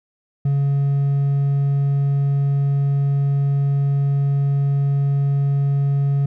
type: tone with hard clipping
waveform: triangle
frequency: 140 Hz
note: C#3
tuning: 18 cents sharp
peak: -16 dBFS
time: 0.45-6.26 s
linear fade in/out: 5 ms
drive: 5 dB
effects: none